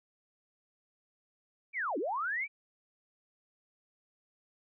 sine linear two-way sweep, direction down then up, 2400 to 261.6 to 2376 Hz, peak -31 dBFS, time 1.73-2.48 s, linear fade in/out 50 ms, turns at 1.98 s, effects none

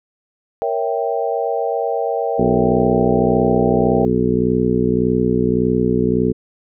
sine chord, A# diminished seventh, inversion none, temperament equal with one note detuned, 466.2 / 554.4 / 657 / 784 Hz, A#4 / C#5 / E5 / G5, 0 / 0 / -6 / 0 cents, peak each -21 / -24 / -23 / -23 dBFS, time 0.62-4.05 s, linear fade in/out 0 ms
harmonic tone, 61.74 Hz, B1, in tune, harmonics 1 / 2 / 3 / 4 / 5 / 6 / 7, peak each -29 / -24 / -20 / -19 / -29 / -20 / -20 dBFS, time 2.38-6.33 s, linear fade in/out 20 ms
effects none

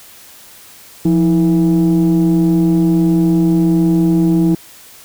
sine tone pair together, 172.6 / 324.5 Hz, F3 / E4, -20 / -27 cents, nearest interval major seventh, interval 1093 cents, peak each -10 dBFS, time 1.05-4.55 s, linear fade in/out 5 ms, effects tanh soft clip ceiling -6 dBFS + white hiss -40 dBFS RMS until 5.04 s

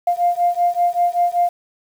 sine beating tone pair, 698.5 / 703.7 Hz, F5 / F5, 0 / +13 cents, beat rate 5.2 Hz, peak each -17 dBFS, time 0.07-1.49 s, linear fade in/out 5 ms, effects tanh soft clip ceiling -7 dBFS + 7-bit

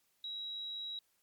sine tone, 3865 Hz, B7, 38 cents flat, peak -39 dBFS, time 0.24-0.99 s, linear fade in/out 2 ms, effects white hiss -75 dBFS RMS until 1.22 s + MP3 96 kbps

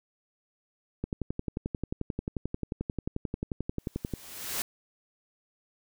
click train, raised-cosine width 3 ms, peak -18 dBFS, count 36, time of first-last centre 1.04-4.137 s, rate 11.3 Hz
white noise with exponential growth, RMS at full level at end -30 dBFS, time 3.79-4.62 s, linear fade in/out 1 ms, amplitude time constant 180 ms
effects none

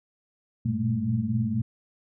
sine tone cluster, 97.6 / 117.5 / 121.6 / 203 / 221.3 Hz, G2 / A#2 / B2 / G#3 / A3, -7 / +14 / -26 / -39 / +10 cents, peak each -34 / -28 / -31 / -34 / -27 dBFS, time 0.65-1.62 s, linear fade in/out 10 ms, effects none

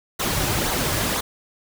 pink noise with flanger, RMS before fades -23 dBFS, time 0.19-1.21 s, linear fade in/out 10 ms, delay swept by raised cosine 0.37 to 4.57 ms, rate 2 Hz, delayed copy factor -0.55, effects none

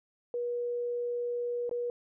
sine tone with dropouts, 482 Hz, B4, 42 cents flat, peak -30 dBFS, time 0.34-1.9 s, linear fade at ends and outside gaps 1 ms, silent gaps 1.694-1.712 s, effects none

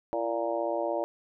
harmonic tone with a mistuned harmonic, 116.54 Hz, A#2, in tune, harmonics 3 / 4 / 5 / 6 / 7 / 8, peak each -34 / -37 / -30 / -35 / -39 / -38 dBFS, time 0.13-1.04 s, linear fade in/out 0 ms, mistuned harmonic 3, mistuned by -52 cents, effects none

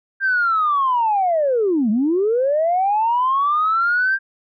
sine linear two-way sweep, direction down then up, 1597 to 202 to 1597 Hz, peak -14 dBFS, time 0.2-4.19 s, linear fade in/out 50 ms, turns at 1.9 s, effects tanh soft clip ceiling -10 dBFS

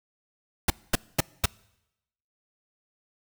pink noise bursts, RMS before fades -20 dBFS, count 4, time 0.68-1.458 s, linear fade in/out 5 ms, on 22 ms, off 230 ms, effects noise-tail reverb RT60 0.9 s tail -25 dB re dry

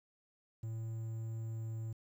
triangle tone with quantisation, 112.4 Hz, A2, 37 cents sharp, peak -36 dBFS, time 0.63-1.93 s, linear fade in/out 5 ms, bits 11, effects none

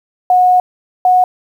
sine tone pair in turn, 729 / 732.4 Hz, F#5 / F#5, -26 / -18 cents, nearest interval unison, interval 8 cents, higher second, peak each -6 dBFS, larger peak neither, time 0.3-0.6 / 1.05-1.24 s, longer first, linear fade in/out 2 ms, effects 7-bit

